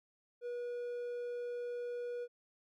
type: tone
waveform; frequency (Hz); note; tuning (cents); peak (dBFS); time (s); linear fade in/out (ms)
triangle; 483.8; B4; -36; -36; 0.41-2.28; 50
effects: none